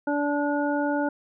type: harmonic tone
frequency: 290 Hz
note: D4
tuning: 22 cents flat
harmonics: 1 / 2 / 3 / 5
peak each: -25 / -28 / -30 / -32 dBFS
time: 0.07-1.09 s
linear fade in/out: 5 ms
effects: none